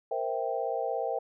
sine chord, C dominant seventh, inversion third, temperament equal, 466.2 / 523.3 / 659.3 / 784 Hz, Bb4 / C5 / E5 / G5, 0 / 0 / 0 / 0 cents, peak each -34 dBFS, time 0.11-1.19 s, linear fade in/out 5 ms, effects none

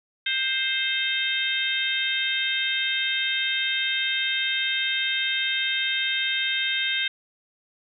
harmonic tone, 525 Hz, C5, 6 cents sharp, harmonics 3 / 4 / 5 / 6 / 7, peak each -29 / -29 / -31 / -29 / -28 dBFS, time 0.26-7.08 s, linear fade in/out 5 ms, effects none

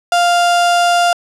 35% pulse tone, 698.5 Hz, F5, in tune, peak -8 dBFS, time 0.12-1.13 s, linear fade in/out 2 ms, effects low-pass 9000 Hz 12 dB/octave

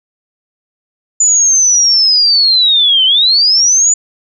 sine linear two-way sweep, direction down then up, 7040 to 3007 to 7040 Hz, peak -6 dBFS, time 1.2-3.94 s, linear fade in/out 5 ms, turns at 3.05 s, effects none

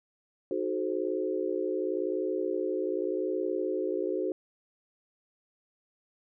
sine chord, D# diminished seventh, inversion none, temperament equal with one note detuned, 311.1 / 370 / 430.9 / 523.3 Hz, D#4 / F#4 / A4 / C5, 0 / 0 / -36 / 0 cents, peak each -35 / -31 / -34 / -35 dBFS, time 0.51-4.32 s, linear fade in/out 2 ms, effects none

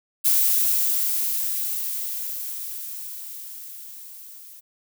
violet noise with level ramp, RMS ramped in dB -18 to -44 dBFS, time 0.24-4.61 s, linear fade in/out 20 ms, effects none

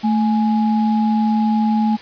sine tone pair together, 220 / 834.9 Hz, A3 / G#5, 0 / +9 cents, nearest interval octave + major seventh, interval 2309 cents, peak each -14 / -22 dBFS, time 0.03-1.97 s, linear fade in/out 20 ms, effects white hiss -37 dBFS RMS until 2.01 s + resampled to 11025 Hz

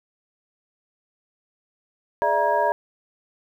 sine tone cluster, 418.8 / 591 / 667 / 948 / 1644 Hz, G#4 / D5 / E5 / A#5 / G#6, +15 / +11 / +20 / +29 / -18 cents, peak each -29 / -23 / -25 / -21 / -30 dBFS, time 2.22-2.72 s, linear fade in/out 0 ms, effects 9-bit

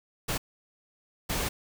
pink noise bursts at uneven times, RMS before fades -30 dBFS, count 2, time 0.28-0.38 / 1.29-1.49 s, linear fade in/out 10 ms, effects none

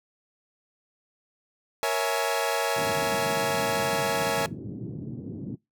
sawtooth chord, A# half-diminished seventh, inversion none, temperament equal with one note detuned, 466.2 / 554.4 / 659.3 / 840.3 Hz, A#4 / C#5 / E5 / G#5, 0 / 0 / 0 / +20 cents, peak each -26 dBFS, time 1.83-4.46 s, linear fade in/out 0 ms
pink band-pass noise, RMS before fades -36 dBFS, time 2.76-5.56 s, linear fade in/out 10 ms, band 120 to 320 Hz, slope 24 dB/octave
effects noise-tail reverb RT60 0.2 s tail -23 dB re dry

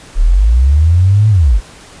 sine linear two-way sweep, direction up then down, 32.7 to 110 to 39.3 Hz, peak -5 dBFS, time 0.15-1.61 s, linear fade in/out 50 ms, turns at 1.29 s, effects pink hiss -37 dBFS RMS until 2 s + resampled to 22050 Hz

